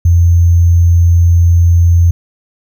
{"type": "tone with sample-and-hold", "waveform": "sine", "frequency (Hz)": 85.6, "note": "F2", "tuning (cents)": -34, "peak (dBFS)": -4, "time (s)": [0.05, 2.11], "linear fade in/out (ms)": 5, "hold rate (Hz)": 6300, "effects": []}